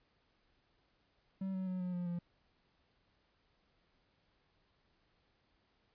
triangle tone with pitch steps, 191.5 / 187.78 / 184.12 / 180.54 / 177.03 / 173.59 Hz, G3 / F#3 / F#3 / F#3 / F3 / F3, -40 / +26 / -8 / -42 / +24 / -10 cents, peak -34 dBFS, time 1.41-2.19 s, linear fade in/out 5 ms, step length 130 ms, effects pink hiss -75 dBFS RMS until 5.94 s + resampled to 11025 Hz

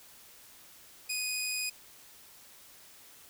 15% pulse tone, 2489 Hz, D#7, in tune, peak -25 dBFS, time 1.09-1.7 s, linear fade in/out 10 ms, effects white hiss -55 dBFS RMS until 3.29 s

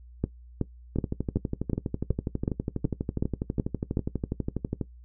two click trains, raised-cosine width 3 ms, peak -15 / -12 dBFS, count 48 / 11, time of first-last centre 0.96-4.812 / 0.24-3.971 s, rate 12.2 / 2.68 Hz, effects noise-tail reverb RT60 0.1 s tail -17 dB re dry + added 60 Hz sine -46 dBFS peak until 5.04 s

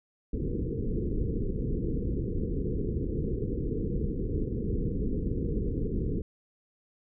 pink low-pass noise, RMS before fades -30 dBFS, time 0.33-6.22 s, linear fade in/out 5 ms, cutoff 480 Hz, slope 96 dB/octave, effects none

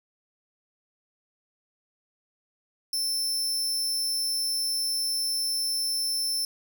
sawtooth tone, 5330 Hz, E8, 18 cents sharp, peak -23 dBFS, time 2.93-6.45 s, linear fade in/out 2 ms, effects none

